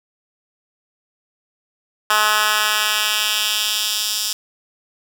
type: tone with high-pass filter sweep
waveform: 10% pulse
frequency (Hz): 212.6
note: G#3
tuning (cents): +41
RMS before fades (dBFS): -19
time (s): 2.1-4.33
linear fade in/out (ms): 2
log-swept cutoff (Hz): 1300 to 4800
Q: 1.4
effects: none